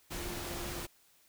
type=tone in noise; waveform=sine; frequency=349.2 Hz; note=F4; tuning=in tune; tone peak=-45 dBFS; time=0.1-0.87 s; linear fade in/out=20 ms; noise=pink; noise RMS=-40 dBFS; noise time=0.1-0.87 s; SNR=-8 dB; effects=white hiss -66 dBFS RMS until 1.28 s